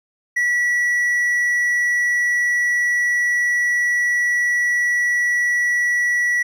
triangle tone, 1943 Hz, B6, 29 cents flat, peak -14 dBFS, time 0.36-6.43 s, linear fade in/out 10 ms, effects none

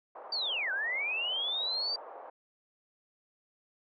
white band-pass noise, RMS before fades -47 dBFS, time 0.15-2.3 s, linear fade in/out 5 ms, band 500 to 940 Hz, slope 24 dB/octave
sine linear two-way sweep, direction down then up, 4699 to 1488 to 4699 Hz, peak -30 dBFS, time 0.32-1.96 s, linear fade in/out 5 ms, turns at 0.72 s
effects none

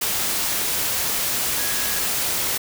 sine tone in noise, 1661.2 Hz, G#6, in tune, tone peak -34 dBFS, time 1.58-2 s, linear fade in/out 10 ms, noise white, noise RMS -23 dBFS, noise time 0.01-2.58 s, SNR -14 dB, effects none

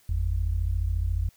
sine tone pair together, 50.18 / 84.4 Hz, G1 / E2, +41 / +41 cents, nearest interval major sixth, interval 900 cents, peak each -26 dBFS, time 0.09-1.29 s, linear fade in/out 5 ms, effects white hiss -61 dBFS RMS until 1.36 s

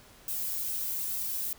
violet noise with flanger, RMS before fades -33 dBFS, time 0.28-1.53 s, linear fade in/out 2 ms, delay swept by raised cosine 1.7 to 2.22 ms, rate 2.3 Hz, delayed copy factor -0.7, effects pink hiss -55 dBFS RMS until 1.58 s

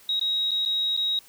sine tone with dropouts, 3802 Hz, A#7, 33 cents sharp, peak -22 dBFS, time 0.09-1.19 s, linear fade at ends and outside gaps 2 ms, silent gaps 0.196-0.212 / 0.509-0.515 / 0.652-0.659 / 0.966-0.974 s, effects white hiss -53 dBFS RMS until 1.28 s

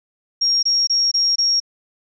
sine tone bursts, 5580 Hz, F8, 2 cents flat, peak -14 dBFS, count 5, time 0.41-1.602 s, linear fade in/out 10 ms, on 220 ms, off 23 ms, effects none

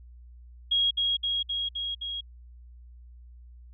sine tone with echo, 3288 Hz, G#7, 18 cents flat, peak -21 dBFS, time 0.71-0.91 s, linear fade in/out 10 ms, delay 260 ms, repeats 5, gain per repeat -2 dB, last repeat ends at 2.21 s, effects added 60 Hz sine -46 dBFS peak until 3.73 s

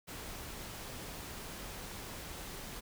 pink noise, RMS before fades -45 dBFS, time 0.07-2.81 s, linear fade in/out 20 ms, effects none

